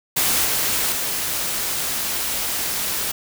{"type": "noise with level steps", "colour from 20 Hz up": "white", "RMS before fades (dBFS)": [-19, -21, -24], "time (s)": [0.16, 3.12], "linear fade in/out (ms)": 10, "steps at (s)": [0.45, 0.92], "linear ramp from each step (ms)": 5, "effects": []}